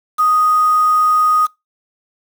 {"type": "tone with quantisation", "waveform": "sine", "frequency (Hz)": 1244.5, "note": "D#6", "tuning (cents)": 0, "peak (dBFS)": -10, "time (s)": [0.18, 1.47], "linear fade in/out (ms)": 20, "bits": 5, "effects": ["noise-tail reverb RT60 0.2 s tail -23 dB re dry"]}